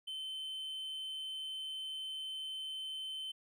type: tone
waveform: triangle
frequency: 3074 Hz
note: G7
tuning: 35 cents flat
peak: -38 dBFS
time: 0.07-3.32 s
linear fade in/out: 10 ms
effects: none